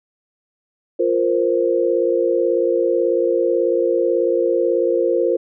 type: chord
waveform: sine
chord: F suspended fourth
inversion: none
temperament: just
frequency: 349.2 / 465.6 / 523.8 Hz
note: F4 / Bb4 / C5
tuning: 0 / -2 / +2 cents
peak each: -19 dBFS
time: 0.99-5.37 s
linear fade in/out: 10 ms
effects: none